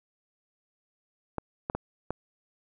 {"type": "clicks", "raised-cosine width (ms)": 1, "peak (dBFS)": -16, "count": 4, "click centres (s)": [1.383, 1.699, 1.75, 2.106], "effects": []}